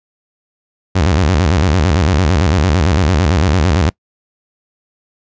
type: tone with vibrato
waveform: sawtooth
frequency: 83.2 Hz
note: E2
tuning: 17 cents sharp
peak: -6 dBFS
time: 0.95-3.9 s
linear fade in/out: 10 ms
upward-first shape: square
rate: 8.9 Hz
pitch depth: 210 cents each way
effects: noise-tail reverb RT60 0.1 s tail -25 dB re dry + resampled to 16000 Hz